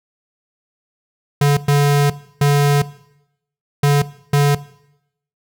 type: tone bursts at uneven times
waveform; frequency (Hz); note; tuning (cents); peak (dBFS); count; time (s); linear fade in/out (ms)
square; 143.6; D3; -39; -11; 5; 1.41-1.57 / 1.68-2.1 / 2.41-2.82 / 3.83-4.02 / 4.33-4.55; 5
effects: noise-tail reverb RT60 0.8 s tail -18 dB re dry